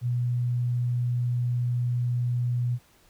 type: tone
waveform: sine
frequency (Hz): 122.1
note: B2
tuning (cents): -19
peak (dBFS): -23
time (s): 0.01-2.79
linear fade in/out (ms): 50
effects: pink hiss -60 dBFS RMS until 3.09 s